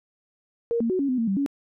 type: tone with pitch steps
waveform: sine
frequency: 467.2 / 230.7 / 371.2 / 278.5 / 254.4 / 228.7 / 194.6 / 280.3 Hz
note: A#4 / A#3 / F#4 / C#4 / C4 / A#3 / G3 / C#4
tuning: +4 / -18 / +6 / +8 / -48 / -33 / -12 / +19 cents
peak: -21 dBFS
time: 0.71-1.462 s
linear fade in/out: 0 ms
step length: 94 ms
effects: none